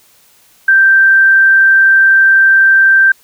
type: tone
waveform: sine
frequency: 1568 Hz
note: G6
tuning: in tune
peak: -4 dBFS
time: 0.68-3.12 s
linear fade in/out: 5 ms
effects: white hiss -48 dBFS RMS until 3.23 s